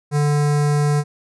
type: tone with notch filter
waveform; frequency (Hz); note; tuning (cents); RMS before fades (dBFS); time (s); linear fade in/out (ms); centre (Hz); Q
square; 146.83; D3; 0; -17; 0.11-1.04; 50; 3100; 1
effects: resampled to 24000 Hz

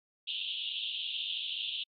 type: band-pass noise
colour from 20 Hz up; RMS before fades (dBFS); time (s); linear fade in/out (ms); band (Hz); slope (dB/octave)
pink; -37; 0.27-1.84; 10; 2800 to 3700; 96
effects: AAC 64 kbps

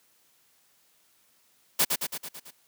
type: noise with echo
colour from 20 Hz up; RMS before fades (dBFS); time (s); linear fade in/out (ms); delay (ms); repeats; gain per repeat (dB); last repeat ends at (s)
white; -22; 1.79-1.85; 10; 110; 6; -4; 2.51
effects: white hiss -65 dBFS RMS until 2.67 s + high-pass 100 Hz 12 dB/octave

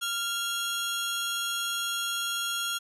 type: tone pair together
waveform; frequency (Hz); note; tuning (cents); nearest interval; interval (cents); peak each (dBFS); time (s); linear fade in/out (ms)
sawtooth; 1389 / 3307; F6 / G#7; -10 / -8; octave + minor third; 1502; -28; 0.01-2.79; 20
effects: resampled to 32000 Hz

